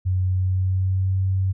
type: tone with pitch glide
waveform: sine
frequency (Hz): 92.5 to 94.99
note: F#2 to F#2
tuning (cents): 0 to +46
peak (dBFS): -18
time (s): 0.05-1.53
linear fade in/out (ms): 20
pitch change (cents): +46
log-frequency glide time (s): 0.27-1.18
effects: none